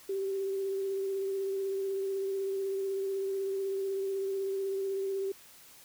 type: tone with vibrato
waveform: sine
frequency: 388.9 Hz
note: G4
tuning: 14 cents flat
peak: -30 dBFS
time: 0.09-5.32 s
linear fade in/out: 5 ms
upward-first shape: triangle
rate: 16 Hz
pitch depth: 24 cents each way
effects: white hiss -55 dBFS RMS until 5.84 s